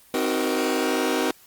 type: chord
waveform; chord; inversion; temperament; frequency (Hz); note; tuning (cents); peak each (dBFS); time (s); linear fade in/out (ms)
sawtooth; C half-diminished seventh; none; just; 261.6 / 314 / 376.7 / 470.9; C4 / Eb4 / Gb4 / Bb4; 0 / +16 / +31 / +18; -23; 0.14-1.31; 2
effects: white hiss -53 dBFS RMS until 1.46 s + Opus 24 kbps